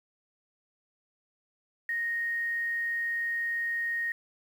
sine tone, 1863 Hz, A#6, 2 cents flat, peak -28 dBFS, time 1.89-4.12 s, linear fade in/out 2 ms, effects 9-bit

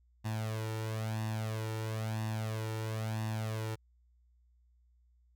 sawtooth tone with flanger, 110 Hz, A2, in tune, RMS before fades -36 dBFS, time 0.24-3.76 s, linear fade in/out 20 ms, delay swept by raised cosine 1.1 to 2.2 ms, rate 1 Hz, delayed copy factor +0.7, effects added 60 Hz sine -64 dBFS peak until 5.35 s

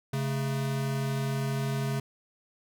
square tone pair together, 136.7 / 217 Hz, C#3 / A3, -24 / -24 cents, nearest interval minor sixth, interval 800 cents, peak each -29 / -37 dBFS, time 0.13-2 s, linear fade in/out 5 ms, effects none

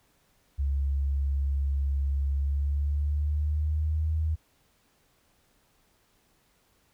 sine tone with pitch glide, 69.3 to 78.69 Hz, C#2 to D#2, 0 to +20 cents, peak -24 dBFS, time 0.58-4.36 s, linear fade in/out 20 ms, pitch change +220 cents, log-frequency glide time 2.32-4.13 s, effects pink hiss -67 dBFS RMS until 6.93 s

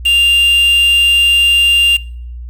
triangle tone with quantisation, 2792 Hz, F7, 1 cent flat, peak -6 dBFS, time 0.05-1.97 s, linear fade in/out 10 ms, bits 4, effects noise-tail reverb RT60 0.6 s tail -24 dB re dry + added 60 Hz sine -24 dBFS peak until 2.49 s

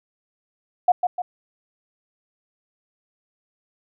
sine tone with echo, 720 Hz, F#5, 47 cents flat, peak -11 dBFS, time 0.88-0.92 s, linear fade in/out 5 ms, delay 150 ms, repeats 2, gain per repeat -6 dB, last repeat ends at 1.22 s, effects none

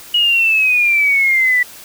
sine exponential sweep, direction down, 2909 to 1957 Hz, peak -10 dBFS, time 0.14-1.63 s, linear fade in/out 5 ms, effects white hiss -37 dBFS RMS until 1.84 s

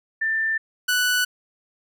sine / sawtooth tone pair in turn, 1782 / 1483.8 Hz, A6 / F#6, +22 / +4 cents, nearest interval minor third, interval 318 cents, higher first, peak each -20 / -15 dBFS, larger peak second, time 0.21-0.58 / 0.88-1.25 s, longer neither, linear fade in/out 10 ms, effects none

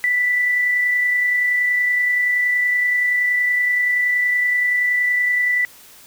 sine tone with amplitude modulation, 1975.5 Hz, B6, in tune, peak -14 dBFS, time 0.04-5.65 s, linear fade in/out 0 ms, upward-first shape sine, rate 30.6 Hz, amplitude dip 25%, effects white hiss -45 dBFS RMS until 6.06 s

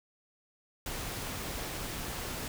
pink noise, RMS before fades -38 dBFS, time 0.86-2.48 s, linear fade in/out 2 ms, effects none

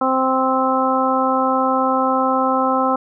harmonic tone, 261.6 Hz, C4, in tune, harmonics 1 / 2 / 3 / 4 / 5, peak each -21 / -21 / -21 / -21 / -21 dBFS, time 0.01-2.96 s, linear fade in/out 5 ms, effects none

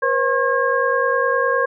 sine tone cluster, 484.2 / 534 / 1078 / 1627 Hz, B4 / C5 / C#6 / G#6, -34 / +35 / -49 / -36 cents, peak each -21 dBFS, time 0.02-1.66 s, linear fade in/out 10 ms, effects none

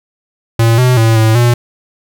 square tone with pitch steps, 114.7 / 126.3 / 112.9 / 110.8 / 120.2 Hz, A#2 / B2 / A2 / A2 / B2, -28 / +39 / +45 / +13 / -46 cents, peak -7 dBFS, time 0.59-1.54 s, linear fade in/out 5 ms, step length 190 ms, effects none

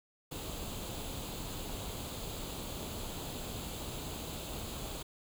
pink noise with comb filter, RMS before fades -41 dBFS, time 0.31-5.03 s, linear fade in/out 10 ms, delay 0.27 ms, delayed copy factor +0.6, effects none

